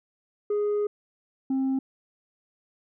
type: tone pair in turn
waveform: sine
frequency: 414.7 / 265.9 Hz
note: G#4 / C4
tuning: -3 / +28 cents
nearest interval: minor sixth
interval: 769 cents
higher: first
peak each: -20 dBFS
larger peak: neither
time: 0.5-0.87 / 1.5-1.79 s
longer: first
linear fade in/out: 5 ms
effects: tanh soft clip ceiling -22 dBFS